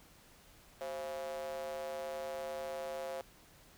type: tone with high-pass filter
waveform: square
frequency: 75.7 Hz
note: D#2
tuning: 47 cents flat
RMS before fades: -41 dBFS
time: 0.81-3.21 s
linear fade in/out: 0 ms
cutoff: 580 Hz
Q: 9.4
effects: pink hiss -61 dBFS RMS until 3.77 s